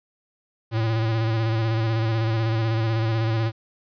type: tone with vibrato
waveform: square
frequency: 112.3 Hz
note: A2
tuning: 36 cents sharp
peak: -21 dBFS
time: 0.71-3.52 s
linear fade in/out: 50 ms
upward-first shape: square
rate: 16 Hz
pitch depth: 33 cents each way
effects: resampled to 11025 Hz + 9-bit